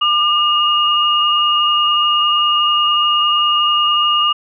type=tone pair together; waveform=sine; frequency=1201 / 2856 Hz; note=D6 / F7; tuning=+38 / +38 cents; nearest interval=octave + minor third; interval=1500 cents; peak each=-14 dBFS; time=0.01-4.33 s; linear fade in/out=10 ms; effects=none